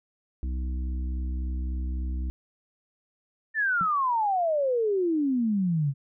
harmonic tone, 63.6 Hz, C2, 48 cents flat, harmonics 1 / 3 / 4 / 5, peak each -27 / -43 / -45 / -45 dBFS, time 0.43-2.3 s, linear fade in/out 0 ms
sine exponential sweep, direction down, 1812 to 133.6 Hz, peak -22 dBFS, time 3.54-5.94 s, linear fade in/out 50 ms
sine tone with exponential decay, 178.8 Hz, F3, 41 cents sharp, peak -27 dBFS, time 3.81-3.91 s, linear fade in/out 0 ms, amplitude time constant 20 ms
effects none

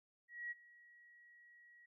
sine tone with ADSR envelope, 1912 Hz, A#6, 43 cents sharp, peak -40 dBFS, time 0.28-1.86 s, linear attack 230 ms, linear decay 25 ms, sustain -21 dB, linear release 7 ms, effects none

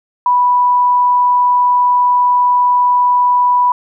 sine tone, 985 Hz, B5, 5 cents flat, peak -8 dBFS, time 0.26-3.72 s, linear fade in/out 2 ms, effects none

